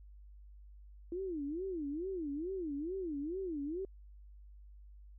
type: tone with vibrato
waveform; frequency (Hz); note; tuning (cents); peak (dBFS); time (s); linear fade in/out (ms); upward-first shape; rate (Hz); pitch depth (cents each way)
sine; 329.6; E4; 0; -36; 1.12-3.85; 2; sine; 2.3; 280
effects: added 50 Hz sine -52 dBFS peak until 5.18 s